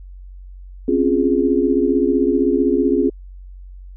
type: chord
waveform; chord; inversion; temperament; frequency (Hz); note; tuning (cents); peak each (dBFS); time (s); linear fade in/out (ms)
sine; Db major seventh; third; equal; 261.6 / 277.2 / 349.2 / 415.3; C4 / Db4 / F4 / Ab4; 0 / 0 / 0 / 0; -19; 0.88-3.1; 5
effects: added 46 Hz sine -34 dBFS peak until 3.96 s